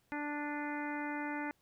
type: harmonic tone with a mistuned harmonic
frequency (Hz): 293.7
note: D4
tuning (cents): 0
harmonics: 1 / 2 / 3 / 4 / 5 / 6 / 7 / 8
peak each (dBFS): -39 / -48 / -42 / -52 / -45 / -47 / -46 / -53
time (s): 0.12-1.51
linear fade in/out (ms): 0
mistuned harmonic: 8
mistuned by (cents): +69
effects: pink hiss -74 dBFS RMS until 1.61 s